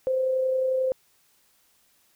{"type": "tone with amplitude modulation", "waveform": "sine", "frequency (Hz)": 520, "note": "C5", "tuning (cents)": -11, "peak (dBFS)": -20, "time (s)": [0.07, 0.92], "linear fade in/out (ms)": 0, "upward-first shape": "sine", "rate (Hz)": 31.2, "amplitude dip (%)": 30, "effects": ["white hiss -64 dBFS RMS until 2.15 s"]}